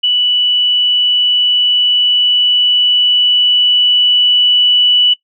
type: tone with level ramp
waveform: sine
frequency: 2960 Hz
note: F#7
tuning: in tune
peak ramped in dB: -9 to -6 dBFS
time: 0.03-5.14 s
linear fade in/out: 10 ms
effects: noise-tail reverb RT60 0.1 s tail -20 dB re dry